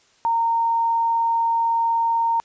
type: tone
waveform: sine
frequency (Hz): 921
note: A#5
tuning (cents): -21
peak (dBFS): -17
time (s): 0.25-2.4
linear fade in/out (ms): 0
effects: white hiss -58 dBFS RMS until 2.44 s + resampled to 16000 Hz